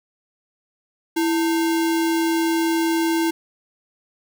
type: tone with sample-and-hold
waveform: sine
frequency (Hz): 329.6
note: E4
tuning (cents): 0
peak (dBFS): -17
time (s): 1.16-3.31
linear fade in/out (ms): 10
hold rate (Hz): 1225
effects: none